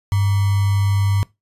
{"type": "tone with sample-and-hold", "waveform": "sine", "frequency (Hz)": 99.3, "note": "G2", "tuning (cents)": 23, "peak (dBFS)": -14, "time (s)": [0.12, 1.23], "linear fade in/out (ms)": 0, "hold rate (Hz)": 1050, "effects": ["noise-tail reverb RT60 0.2 s tail -21 dB re dry", "resampled to 32000 Hz"]}